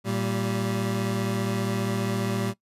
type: tone pair together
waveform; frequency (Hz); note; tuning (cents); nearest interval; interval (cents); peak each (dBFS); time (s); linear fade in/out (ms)
25% pulse; 114.7 / 194.41; A#2 / G3; -28 / -14; major sixth; 914; -24; 0.04-2.54; 50
effects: noise-tail reverb RT60 0.1 s tail -20 dB re dry + resampled to 32000 Hz